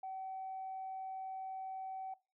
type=tone; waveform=sine; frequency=762 Hz; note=G5; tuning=49 cents flat; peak=-40 dBFS; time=0.03-2.14 s; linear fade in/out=5 ms; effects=noise-tail reverb RT60 0.3 s tail -21 dB re dry + tanh soft clip ceiling -36 dBFS